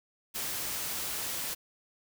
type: noise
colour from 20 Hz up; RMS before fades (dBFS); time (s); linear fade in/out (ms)
white; -35; 0.34-1.55; 20
effects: none